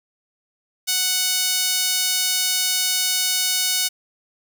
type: tone with high-pass filter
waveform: sawtooth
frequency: 740 Hz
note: F#5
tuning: in tune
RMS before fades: -21 dBFS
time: 0.87-3.89 s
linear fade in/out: 20 ms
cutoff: 4100 Hz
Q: 0.95
effects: none